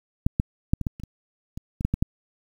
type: clicks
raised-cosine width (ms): 5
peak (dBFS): -7 / -8 / -6 / -16 / -12 / -28 / -22 / -21 / -17 / -9 / -10 / -8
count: 12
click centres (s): 0.265 / 0.399 / 0.735 / 0.813 / 0.868 / 0.999 / 1.036 / 1.575 / 1.809 / 1.85 / 1.94 / 2.025
effects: 8-bit